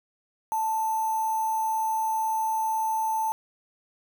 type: tone with quantisation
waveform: sine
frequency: 882 Hz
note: A5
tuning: 4 cents sharp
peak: -24 dBFS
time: 0.52-3.32 s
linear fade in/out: 0 ms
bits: 6
effects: none